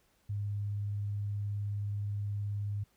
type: tone with vibrato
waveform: sine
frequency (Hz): 102.3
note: G#2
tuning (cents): -26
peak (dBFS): -32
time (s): 0.29-2.84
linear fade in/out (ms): 10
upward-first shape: square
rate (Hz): 19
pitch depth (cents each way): 8
effects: pink hiss -71 dBFS RMS until 2.96 s